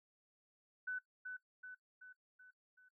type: tone with echo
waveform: sine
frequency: 1500 Hz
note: F#6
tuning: 23 cents sharp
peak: -38 dBFS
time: 0.87-0.99 s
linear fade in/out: 10 ms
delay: 380 ms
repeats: 5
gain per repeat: -5 dB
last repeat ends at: 2.89 s
effects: noise-tail reverb RT60 0.1 s tail -19 dB re dry